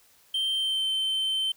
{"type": "tone with pitch glide", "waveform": "triangle", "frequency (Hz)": [3136, 3095], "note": ["G7", "G7"], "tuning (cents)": [0, -23], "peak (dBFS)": -23, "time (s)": [0.34, 1.52], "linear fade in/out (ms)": 5, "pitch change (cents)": -23, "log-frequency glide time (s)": [0.54, 0.88], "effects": ["white hiss -60 dBFS RMS until 1.56 s"]}